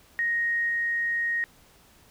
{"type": "tone pair in turn", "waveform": "sine", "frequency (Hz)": [1870, 1870], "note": ["A#6", "A#6"], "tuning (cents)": [5, 5], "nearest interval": "unison", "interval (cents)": 0, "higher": "neither", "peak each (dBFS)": [-23, -24], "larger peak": "first", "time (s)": [[0.19, 0.69], [0.69, 1.44]], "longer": "second", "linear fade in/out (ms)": 0, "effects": ["pink hiss -57 dBFS RMS until 2.1 s"]}